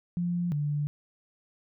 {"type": "tone pair in turn", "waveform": "sine", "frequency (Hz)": [174.61, 146.83], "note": ["F3", "D3"], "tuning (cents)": [0, 0], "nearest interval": "minor third", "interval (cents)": 300, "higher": "first", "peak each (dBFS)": -26, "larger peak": "neither", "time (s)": [[0.17, 0.52], [0.52, 0.87]], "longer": "neither", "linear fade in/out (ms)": 0, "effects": []}